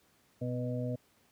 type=harmonic tone with a mistuned harmonic; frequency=123.47 Hz; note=B2; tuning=in tune; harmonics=1 / 2 / 4 / 5; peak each=-34 / -37 / -40 / -41 dBFS; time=0.41-0.96 s; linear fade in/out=10 ms; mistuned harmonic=2; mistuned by=+20 cents; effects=pink hiss -68 dBFS RMS until 1.31 s + high-pass 80 Hz 12 dB/octave